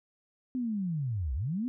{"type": "linear two-way sweep", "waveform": "sine", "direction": "down then up", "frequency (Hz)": [260, 58.4, 260], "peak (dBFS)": -29, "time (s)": [0.55, 1.68], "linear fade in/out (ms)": 0, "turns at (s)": 1.34, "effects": []}